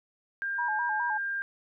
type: tone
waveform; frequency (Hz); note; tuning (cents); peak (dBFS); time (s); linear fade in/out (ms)
sine; 1598; G6; +33; -29; 0.42-1.42; 0
type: tone with vibrato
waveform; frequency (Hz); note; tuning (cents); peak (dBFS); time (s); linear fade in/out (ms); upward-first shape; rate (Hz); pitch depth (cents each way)
sine; 906; A#5; -50; -29; 0.58-1.18; 10; square; 4.8; 100
effects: none